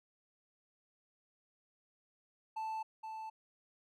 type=tone with echo; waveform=triangle; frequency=880 Hz; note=A5; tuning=in tune; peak=-35 dBFS; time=2.56-2.83 s; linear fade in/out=10 ms; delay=470 ms; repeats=1; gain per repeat=-5 dB; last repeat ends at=3.3 s; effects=none